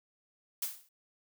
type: noise with exponential decay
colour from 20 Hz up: blue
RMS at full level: -31 dBFS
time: 0.62-0.89 s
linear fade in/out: 5 ms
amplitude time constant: 58 ms
effects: none